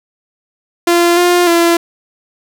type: tone with pitch steps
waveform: sawtooth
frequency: 344.7 / 352.9 / 339.6 Hz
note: F4 / F4 / F4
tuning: -23 / +18 / -48 cents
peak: -4 dBFS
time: 0.87-1.77 s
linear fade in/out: 5 ms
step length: 300 ms
effects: none